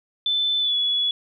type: tone with pitch glide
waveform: sine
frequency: 3520 to 3396 Hz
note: A7 to G#7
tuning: 0 to +38 cents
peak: -19 dBFS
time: 0.26-1.11 s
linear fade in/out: 2 ms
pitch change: -62 cents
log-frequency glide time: 0.6-0.75 s
effects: none